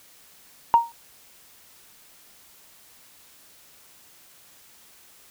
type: tone with exponential decay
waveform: sine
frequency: 932.3 Hz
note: A#5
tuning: in tune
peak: -8 dBFS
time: 0.74-0.92 s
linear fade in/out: 0 ms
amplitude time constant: 39 ms
effects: tanh soft clip ceiling -4 dBFS + white hiss -53 dBFS RMS until 5.3 s

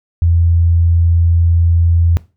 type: tone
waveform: sine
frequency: 84.5 Hz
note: E2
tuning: 43 cents sharp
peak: -8 dBFS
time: 0.22-2.17 s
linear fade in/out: 0 ms
effects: noise-tail reverb RT60 0.3 s tail -19 dB re dry

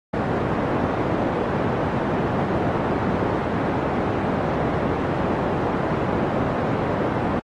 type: band-pass noise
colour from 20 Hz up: pink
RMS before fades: -23 dBFS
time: 0.13-7.4 s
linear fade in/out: 10 ms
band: 130 to 970 Hz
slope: 12 dB/octave
effects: AAC 32 kbps

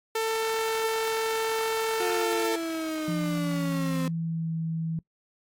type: tone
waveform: sawtooth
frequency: 446.1 Hz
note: A4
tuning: 24 cents sharp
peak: -21 dBFS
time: 0.15-2.56 s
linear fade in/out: 5 ms
type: noise with exponential decay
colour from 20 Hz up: blue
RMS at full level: -35 dBFS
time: 1.07-1.15 s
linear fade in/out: 1 ms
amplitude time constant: 16 ms
type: linear sweep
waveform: 35% pulse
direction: down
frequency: 360.5 to 258.7 Hz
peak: -27 dBFS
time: 2-4.08 s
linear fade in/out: 2 ms
type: tone with pitch glide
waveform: sine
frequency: 171 to 162.71 Hz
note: F3 to E3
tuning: -36 to -22 cents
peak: -27 dBFS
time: 3.08-4.99 s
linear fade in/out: 2 ms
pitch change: -86 cents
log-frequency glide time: 3.3-4.53 s
effects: noise-tail reverb RT60 0.1 s tail -21 dB re dry + AAC 64 kbps

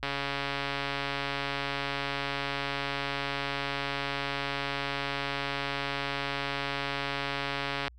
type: click train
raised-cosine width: 0.3 ms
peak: -15 dBFS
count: 1100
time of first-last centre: 0.03-7.88 s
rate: 140 Hz
effects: added 60 Hz sine -50 dBFS peak until 7.98 s

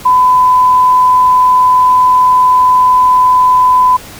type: tone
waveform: sine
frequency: 1006 Hz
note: B5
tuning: 32 cents sharp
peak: -4 dBFS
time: 0.05-3.97 s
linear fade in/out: 10 ms
effects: pink hiss -31 dBFS RMS until 4.19 s

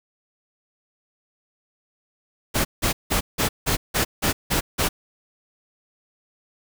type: noise bursts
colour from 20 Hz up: pink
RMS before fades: -21 dBFS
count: 9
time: 2.54-4.89 s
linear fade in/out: 20 ms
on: 110 ms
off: 170 ms
effects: none

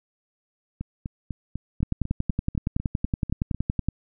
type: two click trains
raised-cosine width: 5 ms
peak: -11 / -18 dBFS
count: 23 / 12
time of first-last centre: 1.83-3.886 / 0.81-3.546 s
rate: 10.7 / 4.02 Hz
effects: none

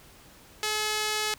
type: tone with band-pass filter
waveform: sawtooth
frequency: 427.3 Hz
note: G#4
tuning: 49 cents sharp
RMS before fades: -29 dBFS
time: 0.63-1.34 s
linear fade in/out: 0 ms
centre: 5000 Hz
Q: 0.58
effects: pink hiss -53 dBFS RMS until 1.38 s

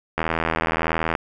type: click train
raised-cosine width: 0.5 ms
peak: -6 dBFS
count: 80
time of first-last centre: 0.18-1.152 s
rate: 81.3 Hz
effects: none

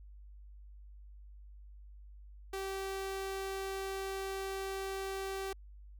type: tone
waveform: sawtooth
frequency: 387.1 Hz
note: G4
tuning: 22 cents flat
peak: -33 dBFS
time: 2.53-5.53 s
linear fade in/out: 5 ms
effects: added 50 Hz sine -50 dBFS peak until 5.99 s

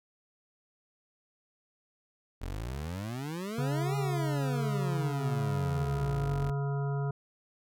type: exponential two-way sweep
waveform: 25% pulse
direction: up then down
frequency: 41.2 to 415.3 to 41.2 Hz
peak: -31 dBFS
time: 2.41-6.51 s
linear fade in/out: 10 ms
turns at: 3.96 s
type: harmonic tone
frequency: 140 Hz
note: C#3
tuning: 18 cents sharp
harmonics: 1 / 3 / 5 / 7 / 9 / 10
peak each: -29 / -39 / -43 / -46 / -48 / -49 dBFS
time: 3.58-7.11 s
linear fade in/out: 5 ms
effects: none

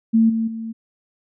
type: tone with level steps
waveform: sine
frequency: 225.1 Hz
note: A3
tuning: 40 cents sharp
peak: -11 / -18 / -26 dBFS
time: 0.13-0.73 s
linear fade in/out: 20 ms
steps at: 0.29 / 0.47 s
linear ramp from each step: 10 ms
effects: none

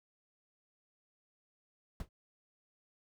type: noise with exponential decay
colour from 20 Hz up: brown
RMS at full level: -34 dBFS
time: 2-2.09 s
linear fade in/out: 2 ms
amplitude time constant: 18 ms
effects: none

